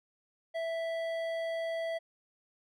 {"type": "tone with hard clipping", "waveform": "triangle", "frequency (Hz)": 659.3, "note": "E5", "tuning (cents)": 0, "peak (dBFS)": -34, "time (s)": [0.54, 1.99], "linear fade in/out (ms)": 20, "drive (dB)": 14, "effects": []}